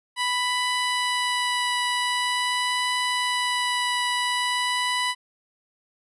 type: tone with vibrato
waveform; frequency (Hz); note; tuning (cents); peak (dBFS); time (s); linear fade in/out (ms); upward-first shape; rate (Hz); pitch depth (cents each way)
15% pulse; 987.8; B5; 0; -16; 0.16-5.15; 50; triangle; 0.45; 9
effects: resampled to 24000 Hz